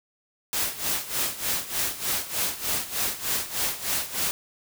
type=noise with tremolo; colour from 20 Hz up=white; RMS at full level=-25 dBFS; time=0.53-4.31 s; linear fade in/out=0 ms; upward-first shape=sine; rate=3.3 Hz; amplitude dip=80%; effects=none